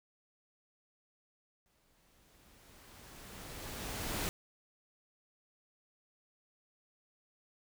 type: noise with exponential growth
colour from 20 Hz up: pink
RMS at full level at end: -35 dBFS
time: 1.66-4.29 s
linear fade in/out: 0 ms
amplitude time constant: 570 ms
effects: none